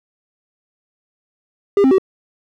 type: tone with pitch steps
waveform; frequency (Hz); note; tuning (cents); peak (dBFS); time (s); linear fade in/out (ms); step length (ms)
triangle; 401.6 / 265.2 / 380.9; G4 / C4 / G4; +42 / +23 / -50; -7; 1.77-1.983; 2; 71
effects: none